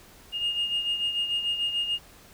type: beating tone pair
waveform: sine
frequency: 2839 / 2845.8 Hz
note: F7 / F7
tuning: +28 / +32 cents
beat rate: 6.8 Hz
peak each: -25 / -32 dBFS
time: 0.32-1.99 s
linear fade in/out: 50 ms
effects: tanh soft clip ceiling -20 dBFS + pink hiss -52 dBFS RMS until 2.33 s